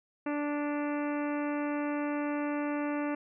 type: harmonic tone with a mistuned harmonic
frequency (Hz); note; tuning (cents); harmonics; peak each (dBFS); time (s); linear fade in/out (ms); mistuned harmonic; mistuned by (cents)
292.7; D4; -6; 1 / 2 / 3 / 4 / 5 / 6 / 7 / 8 / 9; -31 / -37 / -41 / -43 / -45 / -47 / -48 / -49 / -50; 0.26-3.15; 5; 9; +31
effects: none